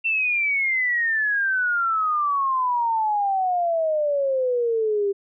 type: exponential sweep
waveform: sine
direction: down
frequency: 2707 to 392.9 Hz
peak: -19 dBFS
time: 0.04-5.13 s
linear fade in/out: 20 ms
effects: none